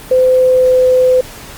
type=tone with pitch glide; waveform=sine; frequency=512 to 508.8 Hz; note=C5 to C5; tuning=-38 to -48 cents; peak=-6 dBFS; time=0.11-1.21 s; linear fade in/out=5 ms; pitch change=-10 cents; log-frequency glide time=0.35-0.84 s; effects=pink hiss -32 dBFS RMS until 1.57 s + Opus 32 kbps